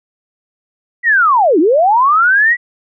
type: linear two-way sweep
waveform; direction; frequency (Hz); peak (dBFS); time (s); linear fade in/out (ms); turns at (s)
sine; down then up; 1975.5 to 286.1 to 1975.5; -7; 1.03-2.57; 50; 1.59
effects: none